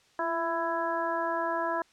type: harmonic tone with a mistuned harmonic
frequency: 332.1 Hz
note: E4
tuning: 13 cents sharp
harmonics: 1 / 2 / 3 / 4 / 5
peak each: -36 / -32 / -31 / -37 / -36 dBFS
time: 0.19-1.82 s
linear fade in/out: 2 ms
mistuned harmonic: 1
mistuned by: +34 cents
effects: white hiss -63 dBFS RMS until 1.92 s + low-pass 6000 Hz 12 dB/octave